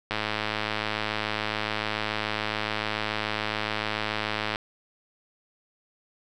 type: click train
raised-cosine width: 0.3 ms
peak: -11 dBFS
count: 477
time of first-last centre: 0.11-4.559 s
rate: 107 Hz
effects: none